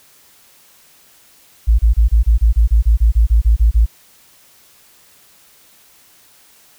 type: tone bursts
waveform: sine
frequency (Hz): 55.6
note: A1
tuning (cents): +19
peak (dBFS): -7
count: 15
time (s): 1.67-3.862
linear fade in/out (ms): 20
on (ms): 120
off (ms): 28
effects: white hiss -49 dBFS RMS until 6.78 s